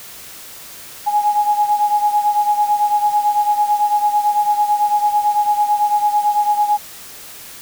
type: beating tone pair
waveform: sine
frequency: 830.6 / 839.6 Hz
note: G#5 / G#5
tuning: 0 / +19 cents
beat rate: 9 Hz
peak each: -14 / -19 dBFS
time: 1.06-6.78 s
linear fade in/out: 20 ms
effects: white hiss -36 dBFS RMS until 7.61 s